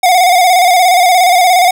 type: tone with vibrato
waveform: square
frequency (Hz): 723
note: F#5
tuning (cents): -40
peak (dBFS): -6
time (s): 0.03-1.71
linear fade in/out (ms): 5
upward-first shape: square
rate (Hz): 17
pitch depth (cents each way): 52
effects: none